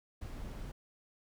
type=noise; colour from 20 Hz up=brown; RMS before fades=-43 dBFS; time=0.21-0.72 s; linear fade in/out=10 ms; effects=none